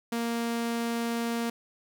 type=tone; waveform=sawtooth; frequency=233.1 Hz; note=A#3; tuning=in tune; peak=-24 dBFS; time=0.12-1.5 s; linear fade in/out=5 ms; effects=none